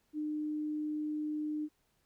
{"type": "tone", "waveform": "sine", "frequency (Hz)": 303, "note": "D#4", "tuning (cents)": -46, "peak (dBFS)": -33, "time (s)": [0.13, 1.69], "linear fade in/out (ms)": 50, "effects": ["pink hiss -75 dBFS RMS until 2.05 s"]}